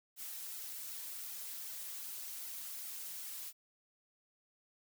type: noise with flanger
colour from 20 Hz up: blue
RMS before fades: -45 dBFS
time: 0.16-3.53 s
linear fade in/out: 50 ms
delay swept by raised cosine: 1.7 to 6.2 ms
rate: 2.6 Hz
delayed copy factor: -0.9
effects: none